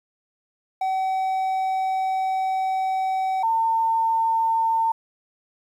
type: tone pair in turn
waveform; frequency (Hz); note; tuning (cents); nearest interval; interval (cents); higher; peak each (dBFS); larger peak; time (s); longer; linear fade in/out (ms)
triangle / sine; 760 / 903.3; F#5 / A5; +46 / +45; minor third; 299; second; -19 / -18; second; 0.81-3.43 / 3.43-4.92; first; 5
effects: 9-bit